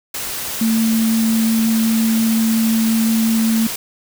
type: tone in noise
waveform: sine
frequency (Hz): 224.3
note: A3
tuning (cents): +34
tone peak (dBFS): -13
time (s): 0.61-3.67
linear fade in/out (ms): 5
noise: white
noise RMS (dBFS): -25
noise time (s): 0.14-3.76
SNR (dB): +9
effects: none